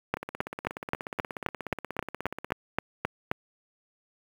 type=two click trains; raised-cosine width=0.5 ms; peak=-20 / -10 dBFS; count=40 / 13; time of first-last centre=0.17-2.505 / 0.14-3.315 s; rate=16.7 / 3.78 Hz; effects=high-pass 60 Hz 12 dB/octave + 7-bit